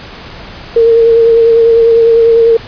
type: tone with vibrato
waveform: sine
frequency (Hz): 459.2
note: A#4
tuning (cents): -26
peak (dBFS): -3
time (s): 0.76-2.57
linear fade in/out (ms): 5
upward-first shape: sine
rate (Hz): 10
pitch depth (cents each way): 23
effects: pink hiss -29 dBFS RMS until 2.67 s + resampled to 11025 Hz